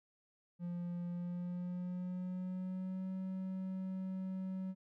triangle tone with pitch glide, 174.61 to 188.23 Hz, F3 to F#3, 0 to +30 cents, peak -36 dBFS, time 0.59-4.75 s, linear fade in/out 50 ms, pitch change +130 cents, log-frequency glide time 1.09-3.1 s, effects none

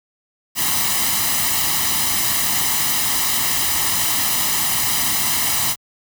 white noise with comb filter, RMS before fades -19 dBFS, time 0.55-5.76 s, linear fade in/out 50 ms, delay 1 ms, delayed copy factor +0.65, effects high-pass 60 Hz 12 dB/octave

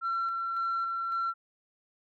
sine tone with tremolo, 1356 Hz, E6, 49 cents sharp, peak -26 dBFS, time 0.01-1.34 s, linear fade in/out 50 ms, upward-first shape square, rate 1.8 Hz, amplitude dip 30%, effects tanh soft clip ceiling -25 dBFS

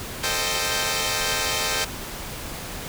5% pulse chord, A half-diminished seventh, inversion none, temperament equal with one note detuned, 442.8 / 523.3 / 622.3 / 784 Hz, A4 / C5 / Eb5 / G5, +11 / 0 / 0 / 0 cents, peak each -17 dBFS, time 0.23-1.85 s, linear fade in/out 10 ms, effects pink hiss -34 dBFS RMS until 2.88 s

